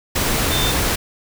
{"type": "tone in noise", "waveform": "sine", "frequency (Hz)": 3581, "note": "A7", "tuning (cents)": 30, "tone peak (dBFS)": -22, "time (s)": [0.51, 0.72], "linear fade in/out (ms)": 10, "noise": "pink", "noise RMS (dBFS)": -19, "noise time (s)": [0.15, 0.96], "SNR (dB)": -6, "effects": []}